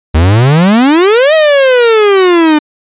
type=exponential two-way sweep; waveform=45% pulse; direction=up then down; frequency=74.5 to 643 to 296.9 Hz; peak=-4 dBFS; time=0.14-2.59 s; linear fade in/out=10 ms; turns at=1.34 s; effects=resampled to 8000 Hz